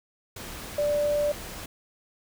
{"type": "tone in noise", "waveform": "sine", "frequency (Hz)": 587.3, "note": "D5", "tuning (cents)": 0, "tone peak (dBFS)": -22, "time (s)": [0.78, 1.32], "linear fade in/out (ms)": 5, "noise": "pink", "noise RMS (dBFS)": -39, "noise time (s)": [0.36, 1.66], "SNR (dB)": 14, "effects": []}